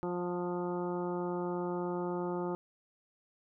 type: harmonic tone with a mistuned harmonic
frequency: 176.8 Hz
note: F3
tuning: 22 cents sharp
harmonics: 1 / 2 / 3 / 4 / 5 / 6 / 7 / 8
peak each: -38 / -35 / -42 / -46 / -42 / -52 / -46 / -57 dBFS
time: 0.03-2.55 s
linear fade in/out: 0 ms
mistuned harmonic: 4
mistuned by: +19 cents
effects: none